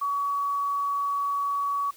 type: tone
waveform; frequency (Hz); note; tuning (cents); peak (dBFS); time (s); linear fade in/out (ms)
sine; 1131; C#6; +34; -24; 0.01-1.91; 10
effects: white hiss -53 dBFS RMS until 1.96 s